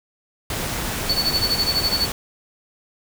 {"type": "noise", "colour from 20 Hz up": "pink", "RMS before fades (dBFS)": -26, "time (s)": [0.5, 2.12], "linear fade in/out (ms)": 2}
{"type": "tone with tremolo", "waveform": "triangle", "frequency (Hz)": 4456, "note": "C#8", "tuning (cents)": 8, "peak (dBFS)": -15, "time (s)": [1.09, 2.06], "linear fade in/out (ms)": 5, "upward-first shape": "sine", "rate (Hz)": 12, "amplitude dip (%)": 85}
{"effects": []}